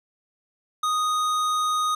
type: tone with hard clipping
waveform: sine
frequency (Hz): 1243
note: D#6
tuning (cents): -2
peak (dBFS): -23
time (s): 0.83-1.95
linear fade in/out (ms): 5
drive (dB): 14
effects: none